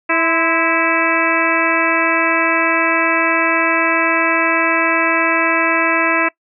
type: harmonic tone with a mistuned harmonic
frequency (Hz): 327.9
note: E4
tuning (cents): -9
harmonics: 1 / 2 / 3 / 4 / 5 / 6 / 7 / 8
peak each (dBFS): -21 / -21 / -21 / -21 / -21 / -21 / -21 / -21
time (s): 0.09-6.29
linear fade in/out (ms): 10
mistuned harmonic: 3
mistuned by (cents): +60
effects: noise-tail reverb RT60 0.1 s tail -22 dB re dry